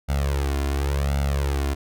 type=tone with flanger; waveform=sawtooth; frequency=70 Hz; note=C#2; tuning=18 cents sharp; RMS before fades=-23 dBFS; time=0.08-1.75 s; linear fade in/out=20 ms; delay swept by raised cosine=1.4 to 2.9 ms; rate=0.91 Hz; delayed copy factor=+0.9; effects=none